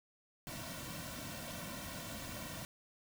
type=noise with comb filter; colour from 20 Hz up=pink; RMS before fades=-45 dBFS; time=0.47-2.65 s; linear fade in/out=0 ms; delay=2.4 ms; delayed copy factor=-0.9; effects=none